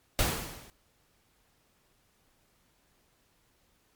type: noise with level ramp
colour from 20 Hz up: pink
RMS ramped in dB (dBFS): -25 to -54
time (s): 0.19-0.7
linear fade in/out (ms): 0
effects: pink hiss -69 dBFS RMS until 3.95 s + MP3 96 kbps